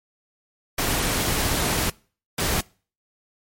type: noise bursts at uneven times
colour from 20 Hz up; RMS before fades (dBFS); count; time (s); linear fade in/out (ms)
pink; -23; 2; 0.78-1.9 / 2.38-2.61; 5
effects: noise-tail reverb RT60 0.4 s tail -24 dB re dry + MP3 64 kbps